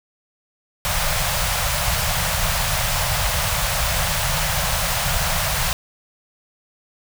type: band-stop noise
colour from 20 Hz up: pink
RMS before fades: -21 dBFS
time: 0.85-5.73 s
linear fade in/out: 0 ms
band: 170 to 550 Hz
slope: 48 dB/octave
effects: none